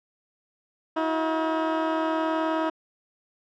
15% pulse tone pair together, 320 / 359.2 Hz, D#4 / F4, +49 / +49 cents, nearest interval major second, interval 200 cents, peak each -17 / -27 dBFS, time 0.96-2.7 s, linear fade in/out 10 ms, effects low-pass 2000 Hz 12 dB/octave

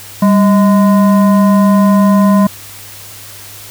sine tone with frequency modulation, 197 Hz, G3, 9 cents sharp, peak -5 dBFS, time 0.22-2.47 s, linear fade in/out 5 ms, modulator 828 Hz, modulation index 0.59, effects added 101 Hz sine -39 dBFS peak until 3.7 s + white hiss -32 dBFS RMS until 3.7 s

